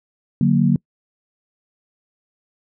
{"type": "chord", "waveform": "sine", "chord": "D augmented", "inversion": "none", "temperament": "equal", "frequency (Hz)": [146.83, 185, 233.1], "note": ["D3", "F#3", "A#3"], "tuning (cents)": [0, 0, 0], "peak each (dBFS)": -17, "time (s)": [0.41, 0.76], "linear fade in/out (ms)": 2, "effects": ["noise-tail reverb RT60 0.1 s tail -26 dB re dry"]}